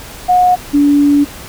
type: tone pair in turn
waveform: sine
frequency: 725 / 287.7 Hz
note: F#5 / D4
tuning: -35 / -36 cents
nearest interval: octave + major third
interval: 1601 cents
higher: first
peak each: -6 dBFS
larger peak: neither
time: 0.28-0.56 / 0.73-1.25 s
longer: second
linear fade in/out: 20 ms
effects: pink hiss -31 dBFS RMS until 1.48 s